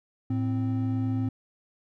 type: tone pair together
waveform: triangle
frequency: 109.61 / 260.7 Hz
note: A2 / C4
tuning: -6 / -6 cents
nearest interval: octave + minor third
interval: 1500 cents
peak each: -25 / -26 dBFS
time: 0.3-1.29 s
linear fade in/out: 5 ms
effects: none